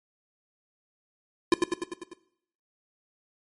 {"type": "tone with echo", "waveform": "square", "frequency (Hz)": 344.8, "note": "F4", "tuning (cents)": -22, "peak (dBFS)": -16, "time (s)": [1.52, 1.54], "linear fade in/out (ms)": 2, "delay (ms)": 99, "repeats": 6, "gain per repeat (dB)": -4, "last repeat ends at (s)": 2.134, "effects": ["noise-tail reverb RT60 0.7 s tail -17 dB re dry", "MP3 48 kbps"]}